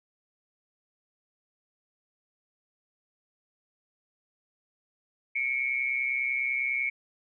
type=tone pair together; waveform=sine; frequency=2192 / 2322 Hz; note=C#7 / D7; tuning=-20 / -20 cents; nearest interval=minor second; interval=100 cents; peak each=-28 / -30 dBFS; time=5.35-6.9 s; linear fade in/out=10 ms; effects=none